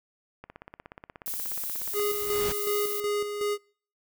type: click train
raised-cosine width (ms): 0.5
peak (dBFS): -27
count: 27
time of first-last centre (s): 0.44-1.997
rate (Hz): 16.7
type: noise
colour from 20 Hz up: violet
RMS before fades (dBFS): -33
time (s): 1.26-3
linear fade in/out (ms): 0
type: noise with exponential growth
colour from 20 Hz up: pink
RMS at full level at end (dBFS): -32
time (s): 1.83-2.52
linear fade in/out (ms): 1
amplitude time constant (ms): 150
type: tone with tremolo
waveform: square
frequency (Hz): 413.1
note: G#4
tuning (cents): -9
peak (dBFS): -26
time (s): 1.93-3.58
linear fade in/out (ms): 50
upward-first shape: square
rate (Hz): 2.7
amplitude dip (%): 50
effects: noise-tail reverb RT60 0.5 s tail -26 dB re dry